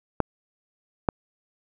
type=clicks; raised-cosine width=1 ms; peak=-6 dBFS; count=2; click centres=0.203 / 1.088 s; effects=none